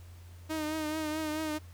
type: tone with vibrato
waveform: sawtooth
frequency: 310 Hz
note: D#4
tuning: 6 cents flat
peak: -28 dBFS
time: 0.49-1.59 s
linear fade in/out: 20 ms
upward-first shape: triangle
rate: 4.6 Hz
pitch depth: 48 cents each way
effects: added 87 Hz sine -47 dBFS peak until 1.73 s + pink hiss -60 dBFS RMS until 1.73 s